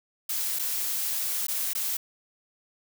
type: noise with dropouts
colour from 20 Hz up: blue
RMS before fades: -29 dBFS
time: 0.29-1.97 s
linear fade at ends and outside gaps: 5 ms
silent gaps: 0.589-0.593 / 1.469-1.483 / 1.734-1.75 s
effects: none